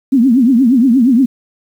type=tone with vibrato; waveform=sine; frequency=249.1 Hz; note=B3; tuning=15 cents sharp; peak=-6 dBFS; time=0.12-1.26 s; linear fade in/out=10 ms; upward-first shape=triangle; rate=8.5 Hz; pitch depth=230 cents each way; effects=7-bit